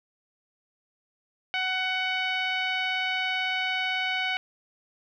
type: tone with low-pass filter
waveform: 10% pulse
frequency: 747 Hz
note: F#5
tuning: 16 cents sharp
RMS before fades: -28 dBFS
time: 1.54-4.37 s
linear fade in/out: 0 ms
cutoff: 2700 Hz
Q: 1.9
effects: none